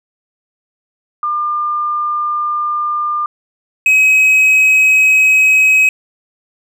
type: tone pair in turn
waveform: sine / triangle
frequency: 1200 / 2543 Hz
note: D6 / D#7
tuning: +37 / +37 cents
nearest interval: octave + minor second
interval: 1300 cents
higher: second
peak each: -14 / -5 dBFS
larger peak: second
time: 1.23-3.26 / 3.86-5.89 s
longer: neither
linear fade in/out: 2 ms
effects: none